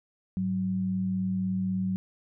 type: tone pair together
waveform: sine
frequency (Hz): 103.55 / 187.3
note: G#2 / F#3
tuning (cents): -5 / +21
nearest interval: minor seventh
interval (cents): 1026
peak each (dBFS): -36 / -26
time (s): 0.37-1.96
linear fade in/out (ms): 0
effects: none